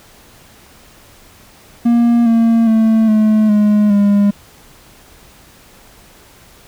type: tone with pitch steps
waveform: triangle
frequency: 235.9 / 228.9 / 222.1 / 215.6 / 209.2 / 203 Hz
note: A#3 / A#3 / A3 / A3 / G#3 / G#3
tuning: +21 / -31 / +16 / -35 / +13 / -39 cents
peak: -6 dBFS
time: 1.85-4.31 s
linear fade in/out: 10 ms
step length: 410 ms
effects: pink hiss -44 dBFS RMS until 6.67 s